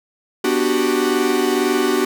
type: chord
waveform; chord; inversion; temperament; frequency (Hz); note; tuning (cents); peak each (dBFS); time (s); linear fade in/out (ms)
45% pulse; G major seventh; first; equal; 246.9 / 293.7 / 370 / 392; B3 / D4 / F#4 / G4; 0 / 0 / 0 / 0; -23 / -22 / -19 / -22; 0.44-2.05; 5
effects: none